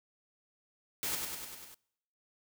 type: noise with echo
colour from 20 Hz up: white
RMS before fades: -35 dBFS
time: 1.03-1.15 s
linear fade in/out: 0 ms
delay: 99 ms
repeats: 6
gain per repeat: -3 dB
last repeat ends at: 1.744 s
effects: noise-tail reverb RT60 0.8 s tail -25 dB re dry